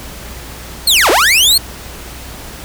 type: linear two-way sweep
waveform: sawtooth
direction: down then up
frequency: 4420 to 305.1 to 4420 Hz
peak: -4 dBFS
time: 0.87-1.58 s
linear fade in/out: 5 ms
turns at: 1.1 s
effects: added 60 Hz sine -32 dBFS peak until 2.64 s + pink hiss -31 dBFS RMS until 2.64 s